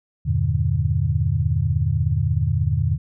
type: chord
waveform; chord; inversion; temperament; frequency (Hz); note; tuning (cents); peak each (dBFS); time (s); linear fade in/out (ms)
sine; E half-diminished seventh; none; just; 82.41 / 98.89 / 118.67 / 148.33; E2 / G2 / Bb2 / D3; 0 / +16 / +31 / +18; -23; 0.25-2.98; 20
effects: none